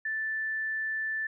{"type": "tone", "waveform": "sine", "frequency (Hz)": 1760, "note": "A6", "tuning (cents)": 0, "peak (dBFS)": -29, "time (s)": [0.05, 1.27], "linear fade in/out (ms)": 5, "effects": []}